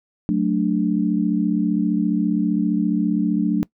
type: chord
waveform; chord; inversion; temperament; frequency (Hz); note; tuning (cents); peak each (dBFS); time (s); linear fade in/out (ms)
sine; D major; first; equal; 185 / 220 / 293.7; F#3 / A3 / D4; 0 / 0 / 0; -21; 0.29-3.63; 0
effects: noise-tail reverb RT60 0.1 s tail -22 dB re dry